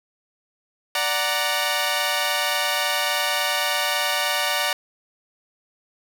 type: chord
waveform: 10% pulse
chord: D augmented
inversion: none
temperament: equal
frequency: 587.3 / 740 / 932.3 Hz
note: D5 / F#5 / A#5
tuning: 0 / 0 / 0 cents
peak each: -17 dBFS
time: 0.95-4.73 s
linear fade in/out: 2 ms
effects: none